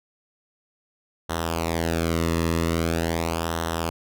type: tone with flanger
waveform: sawtooth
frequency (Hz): 82.9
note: E2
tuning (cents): +10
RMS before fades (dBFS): -25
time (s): 1.29-3.9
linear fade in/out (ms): 10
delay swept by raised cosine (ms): 0.42 to 1.33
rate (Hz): 0.43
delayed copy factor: -0.75
effects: none